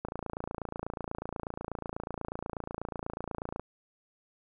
click train, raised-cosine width 1 ms, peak -21 dBFS, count 101, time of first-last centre 0.05-3.596 s, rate 28.2 Hz, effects none

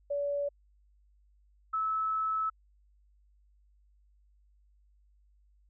sine tone pair in turn, 572 / 1302 Hz, D5 / E6, -46 / -22 cents, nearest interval octave + major second, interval 1424 cents, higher second, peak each -29 / -28 dBFS, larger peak second, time 0.1-0.49 / 1.73-2.5 s, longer second, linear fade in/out 10 ms, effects added 50 Hz sine -62 dBFS peak until 5.69 s

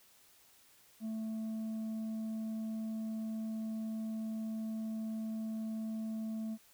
sine tone with tanh clipping, 220.4 Hz, A3, 3 cents sharp, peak -37 dBFS, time 1-6.58 s, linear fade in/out 50 ms, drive 4 dB, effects white hiss -64 dBFS RMS until 6.73 s

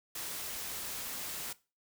white noise, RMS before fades -40 dBFS, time 0.15-1.53 s, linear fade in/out 5 ms, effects noise-tail reverb RT60 0.3 s tail -19 dB re dry

